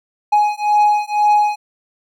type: beating tone pair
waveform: triangle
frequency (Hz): 835 / 837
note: G#5 / G#5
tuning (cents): +9 / +13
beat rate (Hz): 2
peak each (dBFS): -13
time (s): 0.32-1.56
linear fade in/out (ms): 10
effects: none